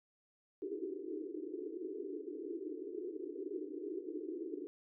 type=band-pass noise; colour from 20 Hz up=pink; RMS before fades=-43 dBFS; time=0.62-4.67 s; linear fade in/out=0 ms; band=300 to 430 Hz; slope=96 dB/octave; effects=none